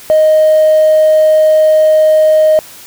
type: tone with hard clipping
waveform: sine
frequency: 622.3 Hz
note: D#5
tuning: in tune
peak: -5 dBFS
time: 0.1-2.59 s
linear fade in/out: 0 ms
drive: 1 dB
effects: white hiss -34 dBFS RMS until 2.86 s